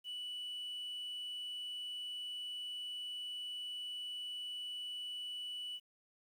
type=tone; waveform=sine; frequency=2960 Hz; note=F#7; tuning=in tune; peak=-38 dBFS; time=0.04-5.8 s; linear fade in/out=50 ms; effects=tanh soft clip ceiling -40 dBFS + 11-bit